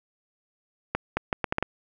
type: accelerating click train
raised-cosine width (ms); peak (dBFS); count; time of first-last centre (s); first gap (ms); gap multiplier
0.5; -9; 7; 0.95-1.626; 220; 0.72
effects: none